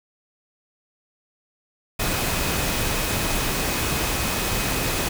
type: tone in noise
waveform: sine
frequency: 2524 Hz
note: D#7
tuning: 24 cents sharp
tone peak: -35 dBFS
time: 1.99-5.09 s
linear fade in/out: 10 ms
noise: pink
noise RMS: -24 dBFS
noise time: 1.99-5.09 s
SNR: -14 dB
effects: none